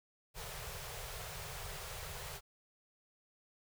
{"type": "band-stop noise", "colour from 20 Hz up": "pink", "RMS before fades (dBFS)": -45, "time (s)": [0.34, 2.41], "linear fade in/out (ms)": 50, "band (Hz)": [170, 390], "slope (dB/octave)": 96, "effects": []}